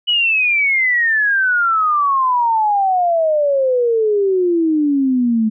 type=exponential sweep; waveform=sine; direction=down; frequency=2969 to 214.8 Hz; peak=-12 dBFS; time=0.07-5.5 s; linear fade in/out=20 ms; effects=none